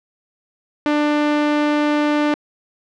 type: tone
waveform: sawtooth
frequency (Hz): 296.8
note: D4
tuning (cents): +18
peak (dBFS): -11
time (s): 0.86-2.34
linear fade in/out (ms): 0
effects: low-pass 3000 Hz 12 dB/octave